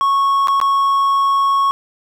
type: tone with dropouts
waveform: triangle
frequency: 1103 Hz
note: C#6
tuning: 9 cents flat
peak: -10 dBFS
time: 0.01-1.71 s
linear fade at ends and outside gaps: 0 ms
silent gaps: 0.473-0.483 / 0.601-0.614 s
effects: none